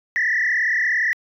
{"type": "tone with frequency modulation", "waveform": "sine", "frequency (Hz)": 1864.7, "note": "A#6", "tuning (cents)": 0, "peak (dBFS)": -16, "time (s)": [0.16, 1.13], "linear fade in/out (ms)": 0, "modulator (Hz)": 37.3, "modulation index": 3.4, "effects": ["tanh soft clip ceiling -13 dBFS"]}